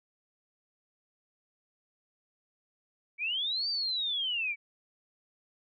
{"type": "linear two-way sweep", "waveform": "sine", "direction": "up then down", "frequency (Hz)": [2253, 4699, 2253], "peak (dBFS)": -29, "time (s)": [3.18, 4.56], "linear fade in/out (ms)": 50, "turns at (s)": 3.69, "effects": []}